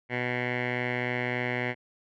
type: tone with low-pass filter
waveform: 10% pulse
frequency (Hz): 123.47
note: B2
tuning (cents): 0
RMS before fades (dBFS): -30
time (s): 0.09-1.75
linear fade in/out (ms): 50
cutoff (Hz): 2200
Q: 6.6
effects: none